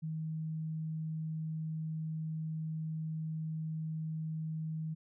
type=tone; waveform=sine; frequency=158.3 Hz; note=D#3; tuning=30 cents sharp; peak=-35 dBFS; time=0.02-4.95 s; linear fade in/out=20 ms; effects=none